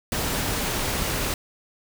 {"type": "noise", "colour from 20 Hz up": "pink", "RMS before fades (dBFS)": -26, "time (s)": [0.12, 1.34], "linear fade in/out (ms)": 2, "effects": []}